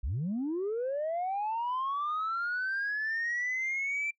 sine linear sweep, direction up, 47.57 to 2349 Hz, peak -28 dBFS, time 0.03-4.11 s, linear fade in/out 10 ms, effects noise-tail reverb RT60 0.1 s tail -25 dB re dry + tanh soft clip ceiling -27 dBFS

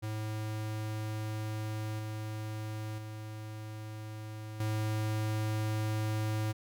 square tone with level steps, 108.1 Hz, A2, 30 cents flat, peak -35 / -37 / -41 / -31 dBFS, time 0.02-6.53 s, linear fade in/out 20 ms, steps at 1.99 / 2.98 / 4.6 s, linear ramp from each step 2 ms, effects none

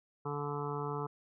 harmonic tone, 145.1 Hz, D3, 21 cents flat, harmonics 1 / 2 / 3 / 5 / 6 / 7 / 8 / 9, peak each -39 / -46 / -39 / -48 / -44 / -44 / -45 / -45 dBFS, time 0.25-1.07 s, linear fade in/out 10 ms, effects none

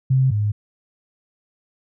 sine tone pair in turn, 131.6 / 104.45 Hz, C3 / G#2, +10 / +10 cents, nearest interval major third, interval 400 cents, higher first, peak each -13 / -17 dBFS, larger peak first, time 0.1-0.31 / 0.31-0.52 s, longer neither, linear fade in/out 10 ms, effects none

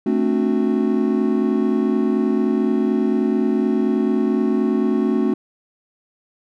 triangle chord, D dominant seventh, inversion second, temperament just, 220.2 / 264.3 / 293.7 / 367.1 Hz, A3 / C4 / D4 / F#4, +2 / +18 / 0 / -14 cents, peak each -18 / -19 / -22 / -20 dBFS, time 0.06-5.34 s, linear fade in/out 5 ms, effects none

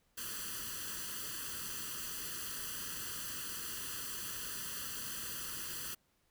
white noise with comb filter, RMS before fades -42 dBFS, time 0.17-5.95 s, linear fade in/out 10 ms, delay 0.66 ms, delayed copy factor +0.9, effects pink hiss -75 dBFS RMS until 6.3 s

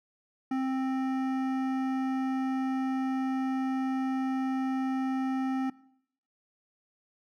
triangle tone with hard clipping, 263.2 Hz, C4, 10 cents sharp, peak -29 dBFS, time 0.51-5.7 s, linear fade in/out 5 ms, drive 17 dB, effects noise-tail reverb RT60 0.7 s tail -21 dB re dry

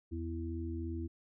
harmonic tone, 83.1 Hz, E2, 15 cents sharp, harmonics 1 / 3 / 4, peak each -38 / -44 / -41 dBFS, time 0.11-1.08 s, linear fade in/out 20 ms, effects none

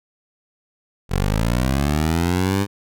15% pulse linear sweep, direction up, 43.65 to 101.7 Hz, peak -11 dBFS, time 1.09-2.67 s, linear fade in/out 50 ms, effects none

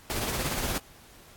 pink noise with tremolo, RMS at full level -29 dBFS, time 0.1-0.78 s, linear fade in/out 0 ms, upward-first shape sine, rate 17 Hz, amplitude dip 35%, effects pink hiss -53 dBFS RMS until 1.36 s + AAC 64 kbps

